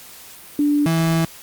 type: tone pair in turn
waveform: sine / 35% pulse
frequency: 292.2 / 163.99 Hz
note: D4 / E3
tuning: -9 / -9 cents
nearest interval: minor seventh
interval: 1000 cents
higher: first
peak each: -14 dBFS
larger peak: neither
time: 0.59-0.86 / 0.86-1.25 s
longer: second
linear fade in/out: 2 ms
effects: white hiss -41 dBFS RMS until 1.42 s + Opus 48 kbps